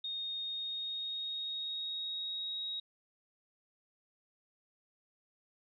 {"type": "tone with pitch glide", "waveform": "sine", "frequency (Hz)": [3705, 3792], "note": ["A#7", "A#7"], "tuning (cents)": [-11, 29], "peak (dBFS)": -36, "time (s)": [0.04, 2.8], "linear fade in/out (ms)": 5, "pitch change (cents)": 40, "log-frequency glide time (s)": [0.41, 2.62], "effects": []}